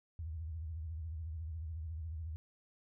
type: tone with vibrato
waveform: sine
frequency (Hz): 80.1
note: E2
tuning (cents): -49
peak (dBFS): -39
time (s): 0.19-2.36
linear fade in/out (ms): 0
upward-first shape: sine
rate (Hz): 14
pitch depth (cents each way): 130
effects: none